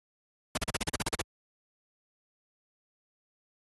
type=noise bursts; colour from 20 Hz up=pink; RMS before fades=-29 dBFS; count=11; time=0.55-1.216 s; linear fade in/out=5 ms; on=26 ms; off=38 ms; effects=high-pass 60 Hz 12 dB/octave + AAC 32 kbps